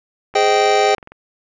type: click train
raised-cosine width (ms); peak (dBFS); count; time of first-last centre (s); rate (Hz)
0.5; -23; 18; 0.34-1.12; 21.8
type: chord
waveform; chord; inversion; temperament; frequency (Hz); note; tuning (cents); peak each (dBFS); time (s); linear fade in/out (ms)
square; Ab major seventh; none; just; 415.3 / 519.1 / 623 / 778.7; Ab4 / C5 / Eb5 / G5; 0 / -14 / +2 / -12; -17 / -22 / -21 / -16; 0.35-0.95; 5
effects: resampled to 16000 Hz